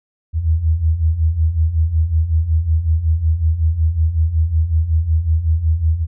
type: beating tone pair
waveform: sine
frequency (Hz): 76.8 / 82.2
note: D#2 / E2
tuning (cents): -22 / -4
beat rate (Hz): 5.4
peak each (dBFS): -19 / -14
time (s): 0.33-6.07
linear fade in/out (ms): 50
effects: none